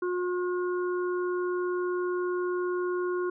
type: harmonic tone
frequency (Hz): 359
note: F4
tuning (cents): +48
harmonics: 1 / 3 / 4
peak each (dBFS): -27 / -37 / -39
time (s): 0.02-3.3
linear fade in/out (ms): 5
effects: none